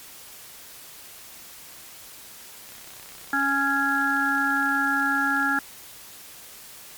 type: click train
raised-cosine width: 0.2 ms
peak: -28 dBFS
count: 92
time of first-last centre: 2.69-5.49 s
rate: 32.5 Hz
type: harmonic tone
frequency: 277.2 Hz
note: C#4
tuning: in tune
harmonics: 1 / 3 / 5 / 6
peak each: -28 / -29 / -24 / -24 dBFS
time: 3.33-5.59 s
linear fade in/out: 2 ms
effects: white hiss -44 dBFS RMS until 6.97 s + MP3 96 kbps